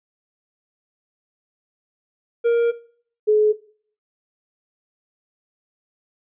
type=tone pair in turn; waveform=triangle / sine; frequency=468.7 / 425.6 Hz; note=A#4 / G#4; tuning=+9 / +42 cents; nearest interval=major second; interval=167 cents; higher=first; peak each=-12 dBFS; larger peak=neither; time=2.44-2.72 / 3.27-3.53 s; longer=first; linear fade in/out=20 ms; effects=noise-tail reverb RT60 0.5 s tail -18 dB re dry + resampled to 8000 Hz